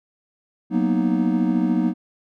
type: chord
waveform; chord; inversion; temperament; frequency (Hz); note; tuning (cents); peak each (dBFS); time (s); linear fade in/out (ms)
triangle; B major seventh; second; equal; 185 / 233.1 / 246.9 / 311.1; F#3 / A#3 / B3 / D#4; 0 / 0 / 0 / 0; -21; 0.7-1.94; 50
effects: none